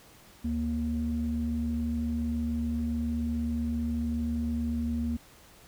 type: tone pair together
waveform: sine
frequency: 74 / 234.9 Hz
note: D2 / A#3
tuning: +14 / +13 cents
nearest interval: octave + minor sixth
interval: 1999 cents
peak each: -31 / -28 dBFS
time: 0.44-5.17 s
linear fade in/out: 10 ms
effects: tanh soft clip ceiling -21 dBFS + pink hiss -55 dBFS RMS until 5.67 s